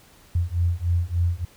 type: beating tone pair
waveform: sine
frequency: 85 / 88.4 Hz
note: F2 / F2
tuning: -46 / +22 cents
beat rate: 3.4 Hz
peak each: -23 dBFS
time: 0.35-1.45 s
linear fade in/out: 5 ms
effects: pink hiss -53 dBFS RMS until 1.56 s